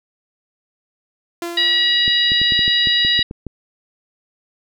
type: tone with exponential decay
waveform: sawtooth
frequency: 342.7 Hz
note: F4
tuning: 33 cents flat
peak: -18 dBFS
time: 1.42-2.34 s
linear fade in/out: 2 ms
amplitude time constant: 200 ms
type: harmonic tone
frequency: 962 Hz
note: B5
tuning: 46 cents flat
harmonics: 2 / 3 / 4 / 5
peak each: -20 / -21 / -15 / -24 dBFS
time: 1.57-3.23 s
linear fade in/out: 5 ms
type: clicks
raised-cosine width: 3 ms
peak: -15 dBFS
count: 11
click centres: 2.079 / 2.319 / 2.416 / 2.522 / 2.592 / 2.679 / 2.872 / 3.049 / 3.192 / 3.311 / 3.467 s
effects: none